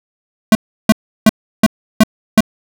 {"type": "tone bursts", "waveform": "square", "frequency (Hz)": 217.9, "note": "A3", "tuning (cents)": -17, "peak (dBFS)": -4, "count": 6, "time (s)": [0.52, 2.406], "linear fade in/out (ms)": 2, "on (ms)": 31, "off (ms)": 340, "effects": []}